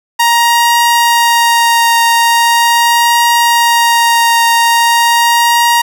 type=tone with vibrato; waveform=sawtooth; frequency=937 Hz; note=A#5; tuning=9 cents sharp; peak=-3 dBFS; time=0.19-5.82 s; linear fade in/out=10 ms; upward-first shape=triangle; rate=0.41 Hz; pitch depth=12 cents each way; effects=none